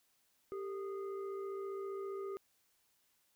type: tone with frequency modulation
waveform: sine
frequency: 392 Hz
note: G4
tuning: in tune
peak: -39 dBFS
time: 0.52-2.37 s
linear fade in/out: 0 ms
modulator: 839 Hz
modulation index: 0.57
effects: white hiss -75 dBFS RMS until 3.35 s